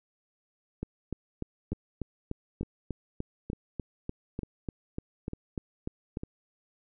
two click trains, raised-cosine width 3 ms, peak -23 / -20 dBFS, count 6 / 19, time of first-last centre 1.73-6.235 / 0.83-6.171 s, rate 1.11 / 3.37 Hz, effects none

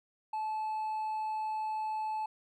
sine tone with hard clipping, 867 Hz, A5, 26 cents flat, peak -33 dBFS, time 0.33-2.26 s, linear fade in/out 5 ms, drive 2 dB, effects none

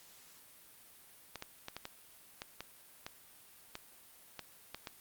clicks, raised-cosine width 0.2 ms, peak -24 dBFS, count 12, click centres 1.357 / 1.424 / 1.684 / 1.766 / 1.854 / 2.419 / 2.606 / 3.065 / 3.754 / 4.393 / 4.746 / 4.872 s, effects white hiss -59 dBFS RMS until 5 s + Opus 48 kbps

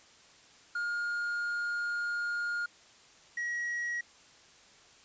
triangle tone pair in turn, 1420 / 1908.2 Hz, F6 / A#6, +28 / +40 cents, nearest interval perfect fourth, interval 512 cents, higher second, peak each -29 / -30 dBFS, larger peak first, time 0.75-2.66 / 3.37-4.01 s, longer first, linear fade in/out 5 ms, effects white hiss -58 dBFS RMS until 5.04 s + resampled to 16000 Hz

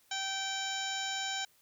harmonic tone, 776 Hz, G5, 18 cents flat, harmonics 1 / 2 / 3 / 4 / 5 / 6 / 7 / 8 / 9, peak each -40 / -40 / -44 / -40 / -41 / -51 / -44 / -51 / -42 dBFS, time 0.11-1.45 s, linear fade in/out 5 ms, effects white hiss -67 dBFS RMS until 1.61 s

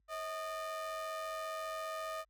square ring-modulated tone, 296.2 Hz, D4, 15 cents sharp, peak -36 dBFS, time 0.08-2.25 s, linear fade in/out 50 ms, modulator 936 Hz, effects added 50 Hz sine -55 dBFS peak until 2.29 s + high-pass 150 Hz 12 dB/octave

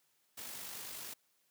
white noise with amplitude modulation, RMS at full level -44 dBFS, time 0.37-1.14 s, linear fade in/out 10 ms, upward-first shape sine, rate 50.4 Hz, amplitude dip 35%, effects white hiss -75 dBFS RMS until 1.5 s + high-pass 100 Hz 12 dB/octave

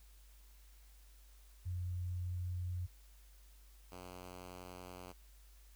sine / 5% pulse tone pair in turn, 89.5 / 90.49 Hz, F2 / F#2, +43 / -38 cents, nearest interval unison, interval 19 cents, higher second, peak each -37 / -38 dBFS, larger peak first, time 1.65-2.87 / 3.91-5.13 s, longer neither, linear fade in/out 20 ms, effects added 50 Hz sine -58 dBFS peak until 5.75 s + white hiss -68 dBFS RMS until 5.75 s

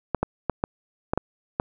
clicks, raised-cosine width 1 ms, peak -8 dBFS, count 7, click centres 0.147 / 0.23 / 0.497 / 0.639 / 1.135 / 1.176 / 1.599 s, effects none

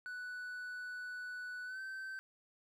triangle tone with pitch glide, 1484 to 1546.1 Hz, F#6 to G6, +5 to -24 cents, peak -40 dBFS, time 0.06-2.19 s, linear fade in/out 0 ms, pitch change +71 cents, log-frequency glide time 1.65-1.8 s, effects none

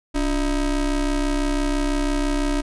square ring-modulated tone, 160 Hz, D#3, 49 cents sharp, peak -17 dBFS, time 0.14-2.62 s, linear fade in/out 20 ms, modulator 127 Hz, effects resampled to 24000 Hz

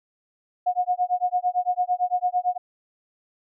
sine tone with tremolo, 723 Hz, F#5, 40 cents flat, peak -17 dBFS, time 0.66-2.58 s, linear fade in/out 10 ms, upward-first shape sine, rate 8.9 Hz, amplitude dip 100%, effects none

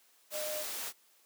sine tone in noise, 609 Hz, D#5, 37 cents flat, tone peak -37 dBFS, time 0.31-0.65 s, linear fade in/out 50 ms, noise white, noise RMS -39 dBFS, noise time 0.3-0.93 s, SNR -1 dB, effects white hiss -66 dBFS RMS until 1.25 s + high-pass 300 Hz 12 dB/octave

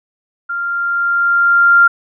sine tone with level ramp, 1392 Hz, F6, 6 cents flat, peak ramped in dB -18 to -4 dBFS, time 0.49-1.88 s, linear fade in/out 10 ms, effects none

